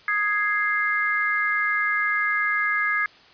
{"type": "chord", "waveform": "sine", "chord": "Ab major", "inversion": "second", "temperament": "equal", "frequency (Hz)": [1244.5, 1661.2, 2093], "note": ["Eb6", "Ab6", "C7"], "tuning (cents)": [0, 0, 0], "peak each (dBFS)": [-27, -23, -25], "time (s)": [0.08, 3.06], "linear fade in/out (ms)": 2, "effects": ["white hiss -51 dBFS RMS until 3.33 s", "resampled to 11025 Hz"]}